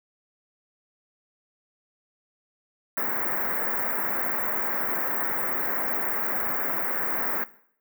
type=band-stop noise; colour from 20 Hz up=white; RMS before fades=-27 dBFS; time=2.97-7.44 s; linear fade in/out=5 ms; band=2000 to 16000 Hz; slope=48 dB/octave; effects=noise-tail reverb RT60 0.6 s tail -17 dB re dry + high-pass 200 Hz 12 dB/octave